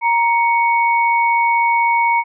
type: tone pair together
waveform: sine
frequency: 936 / 2226 Hz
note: A#5 / C#7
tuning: +7 / +7 cents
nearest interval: octave + minor third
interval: 1500 cents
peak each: -13 / -18 dBFS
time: 0.01-2.24 s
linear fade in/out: 50 ms
effects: none